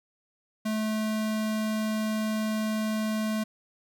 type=tone; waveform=square; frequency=216.7 Hz; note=A3; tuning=26 cents flat; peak=-27 dBFS; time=0.65-3.44 s; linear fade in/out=10 ms; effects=none